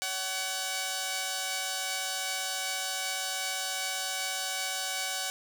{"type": "tone pair together", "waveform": "5% pulse", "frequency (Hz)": [565, 754.2], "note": ["C#5", "F#5"], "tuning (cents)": [33, 33], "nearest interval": "perfect fourth", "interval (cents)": 500, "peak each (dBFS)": [-27, -20], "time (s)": [0.02, 5.3], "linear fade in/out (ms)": 0, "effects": []}